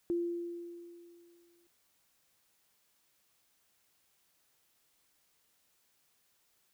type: tone with exponential decay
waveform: sine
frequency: 344.3 Hz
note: F4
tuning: 25 cents flat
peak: -28 dBFS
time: 0.1-1.67 s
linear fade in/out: 0 ms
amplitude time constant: 340 ms
effects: white hiss -73 dBFS RMS until 6.73 s